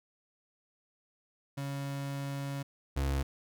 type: tone pair in turn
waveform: 35% pulse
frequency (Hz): 139.4 / 68.62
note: C#3 / C#2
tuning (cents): +10 / -17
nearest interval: octave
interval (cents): 1227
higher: first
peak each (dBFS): -33 / -27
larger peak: second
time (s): 1.57-2.63 / 2.96-3.23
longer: first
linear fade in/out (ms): 10
effects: none